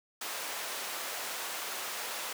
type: high-pass noise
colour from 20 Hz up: pink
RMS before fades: -38 dBFS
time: 0.21-2.33 s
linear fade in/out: 5 ms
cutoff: 680 Hz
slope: 12 dB/octave
effects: none